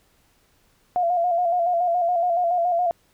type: tone with vibrato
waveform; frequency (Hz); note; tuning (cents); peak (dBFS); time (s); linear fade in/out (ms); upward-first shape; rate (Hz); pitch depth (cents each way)
sine; 698.5; F5; 0; -18; 0.96-2.91; 0; square; 7.1; 48
effects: pink hiss -62 dBFS RMS until 3.13 s